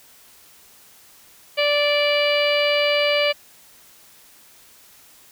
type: harmonic tone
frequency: 584 Hz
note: D5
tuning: 10 cents flat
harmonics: 1 / 2 / 3 / 4 / 5 / 6 / 7 / 8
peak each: -19 / -30 / -30 / -23 / -24 / -35 / -33 / -31 dBFS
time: 1.57-3.33 s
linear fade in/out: 20 ms
effects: white hiss -50 dBFS RMS until 5.31 s